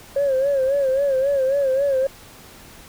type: tone with vibrato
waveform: sine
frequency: 544 Hz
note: C#5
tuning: 33 cents flat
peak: -15 dBFS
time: 0.16-2.07 s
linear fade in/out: 5 ms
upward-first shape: sine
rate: 3.7 Hz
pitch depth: 81 cents each way
effects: tanh soft clip ceiling -13 dBFS + pink hiss -44 dBFS RMS until 2.88 s